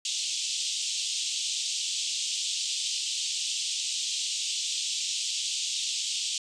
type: band-pass noise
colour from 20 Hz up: pink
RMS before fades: -31 dBFS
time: 0.05-6.38 s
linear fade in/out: 2 ms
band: 2900 to 8200 Hz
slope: 48 dB/octave
effects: resampled to 22050 Hz